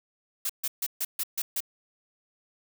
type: noise bursts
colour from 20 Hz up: blue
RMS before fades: -29 dBFS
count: 7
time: 0.45-1.605 s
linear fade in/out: 5 ms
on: 45 ms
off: 140 ms
effects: none